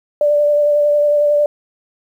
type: tone with vibrato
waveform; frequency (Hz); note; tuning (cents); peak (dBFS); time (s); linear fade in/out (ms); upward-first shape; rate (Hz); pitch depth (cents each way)
sine; 588; D5; +2; -10; 0.21-1.46; 2; sine; 11; 16
effects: 8-bit